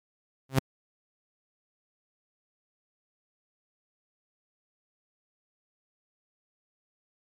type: tone with exponential growth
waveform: sawtooth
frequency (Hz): 133.3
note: C3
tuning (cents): +33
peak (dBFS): -13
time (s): 0.49-0.59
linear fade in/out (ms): 5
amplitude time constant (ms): 20
effects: MP3 96 kbps